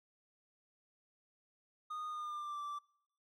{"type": "tone with pitch glide", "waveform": "triangle", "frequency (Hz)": [1232, 1168.9], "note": ["D#6", "D6"], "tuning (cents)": [-17, -9], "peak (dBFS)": -38, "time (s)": [1.9, 2.79], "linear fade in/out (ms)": 10, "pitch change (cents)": -92, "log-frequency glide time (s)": [2.08, 2.6], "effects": ["noise-tail reverb RT60 0.7 s tail -24 dB re dry"]}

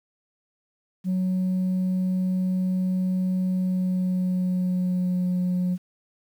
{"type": "tone with pitch glide", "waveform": "sine", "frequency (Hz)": [185, 180.67], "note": ["F#3", "F#3"], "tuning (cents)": [0, -41], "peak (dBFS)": -19, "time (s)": [1.04, 5.78], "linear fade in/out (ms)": 50, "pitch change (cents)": -41, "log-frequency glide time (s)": [3.48, 5.32], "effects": ["tanh soft clip ceiling -20 dBFS", "9-bit"]}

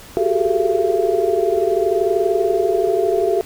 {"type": "tone cluster", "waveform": "sine", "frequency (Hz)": [369.4, 389.9, 410.5, 443, 677], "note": ["F#4", "G4", "G#4", "A4", "E5"], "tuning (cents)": [-3, -9, -20, 12, 46], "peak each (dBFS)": -21, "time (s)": [0.17, 3.41], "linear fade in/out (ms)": 0, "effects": ["pink hiss -40 dBFS RMS until 3.45 s"]}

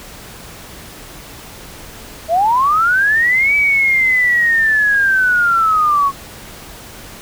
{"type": "linear two-way sweep", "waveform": "sine", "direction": "up then down", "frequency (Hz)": [622.3, 2302, 1094], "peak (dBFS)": -10, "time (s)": [2.28, 6.12], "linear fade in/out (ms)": 50, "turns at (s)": 3.55, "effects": ["pink hiss -35 dBFS RMS until 7.21 s"]}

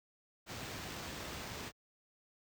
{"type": "noise with sample-and-hold", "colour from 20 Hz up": "pink", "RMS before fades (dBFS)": -44, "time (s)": [0.46, 1.72], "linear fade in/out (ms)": 50, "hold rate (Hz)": 11025, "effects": ["high-pass 60 Hz 12 dB/octave"]}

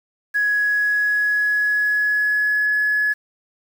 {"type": "tone with pitch glide", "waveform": "sine", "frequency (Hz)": [1673, 1697.3], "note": ["G#6", "G#6"], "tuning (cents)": [12, 37], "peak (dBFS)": -15, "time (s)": [0.34, 3.14], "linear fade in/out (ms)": 20, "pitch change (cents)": 25, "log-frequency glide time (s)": [0.49, 2.8], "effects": ["tanh soft clip ceiling -12 dBFS", "7-bit"]}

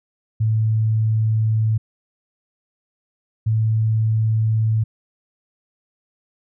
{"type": "tone pair in turn", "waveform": "sine", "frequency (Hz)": [110, 110.4], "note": ["A2", "A2"], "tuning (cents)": [0, 6], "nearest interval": "unison", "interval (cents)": 6, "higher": "second", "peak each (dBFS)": -15, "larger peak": "neither", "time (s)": [[0.4, 1.78], [3.46, 4.84]], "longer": "neither", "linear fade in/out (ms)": 10, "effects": []}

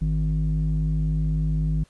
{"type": "tone with low-pass filter", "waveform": "square", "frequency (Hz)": 51.91, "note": "G#1", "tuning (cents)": 0, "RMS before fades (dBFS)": -23, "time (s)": [0.01, 1.84], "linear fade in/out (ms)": 10, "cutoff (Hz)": 180, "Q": 5.3, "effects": ["pink hiss -60 dBFS RMS until 1.89 s", "resampled to 24000 Hz"]}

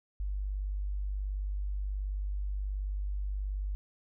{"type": "tone", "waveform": "sine", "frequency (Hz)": 49.32, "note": "G1", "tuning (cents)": 11, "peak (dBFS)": -31, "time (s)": [0.2, 3.75], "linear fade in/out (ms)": 0, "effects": []}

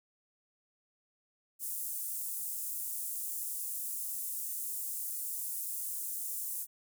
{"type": "high-pass noise", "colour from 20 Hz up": "pink", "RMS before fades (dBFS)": -38, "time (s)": [1.59, 6.67], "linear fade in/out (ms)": 50, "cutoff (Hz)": 8800, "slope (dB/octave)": 24, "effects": []}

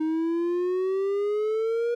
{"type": "exponential sweep", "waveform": "triangle", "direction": "up", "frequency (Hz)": [311.6, 478.9], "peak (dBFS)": -21, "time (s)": [0, 1.95], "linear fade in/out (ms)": 10, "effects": []}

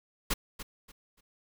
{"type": "noise with echo", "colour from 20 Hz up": "pink", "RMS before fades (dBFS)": -28, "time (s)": [0.3, 0.34], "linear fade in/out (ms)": 10, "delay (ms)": 290, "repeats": 3, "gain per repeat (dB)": -12, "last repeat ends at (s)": 1.21, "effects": []}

